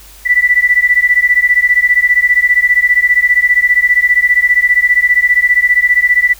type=beating tone pair; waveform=sine; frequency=1964 / 1979 Hz; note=B6 / B6; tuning=-10 / +3 cents; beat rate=15 Hz; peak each=-10 dBFS; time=0.25-6.34 s; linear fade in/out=20 ms; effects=added 50 Hz sine -39 dBFS peak until 6.39 s + white hiss -39 dBFS RMS until 6.39 s

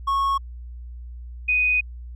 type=tone pair in turn; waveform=triangle / sine; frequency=1100 / 2492 Hz; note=C#6 / D#7; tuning=-14 / +2 cents; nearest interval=octave + major second; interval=1416 cents; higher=second; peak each=-17 dBFS; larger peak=neither; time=0.07-0.38 / 1.48-1.81 s; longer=second; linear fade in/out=10 ms; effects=added 60 Hz sine -34 dBFS peak until 2.15 s

